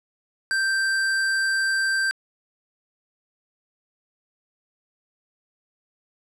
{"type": "tone", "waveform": "square", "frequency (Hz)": 1568, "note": "G6", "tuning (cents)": 0, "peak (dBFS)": -21, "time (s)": [0.51, 2.11], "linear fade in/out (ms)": 0, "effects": ["low-pass 9000 Hz 12 dB/octave"]}